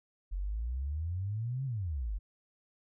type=exponential two-way sweep; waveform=sine; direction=up then down; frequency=43.65 to 137.9 to 44.1 Hz; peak=-32 dBFS; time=0.31-2.19 s; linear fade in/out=20 ms; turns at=1.65 s; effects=none